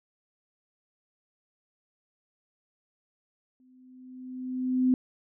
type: tone with exponential growth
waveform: sine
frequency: 255.4 Hz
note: C4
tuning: 42 cents flat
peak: -18 dBFS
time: 3.6-4.94 s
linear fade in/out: 1 ms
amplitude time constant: 290 ms
effects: none